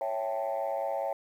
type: chord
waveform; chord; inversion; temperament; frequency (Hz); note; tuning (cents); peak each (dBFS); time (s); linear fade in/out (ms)
sine; A dominant seventh; first; equal; 554.4 / 659.3 / 784 / 880; C#5 / E5 / G5 / A5; 0 / 0 / 0 / 0; -32 / -33 / -34 / -37; 0.01-1.13; 2
effects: tanh soft clip ceiling -23 dBFS + 10-bit